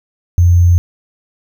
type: tone with sample-and-hold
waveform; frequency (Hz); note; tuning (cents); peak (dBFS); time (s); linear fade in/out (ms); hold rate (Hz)
sine; 87.31; F2; 0; -5; 0.38-0.78; 0; 6300
effects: none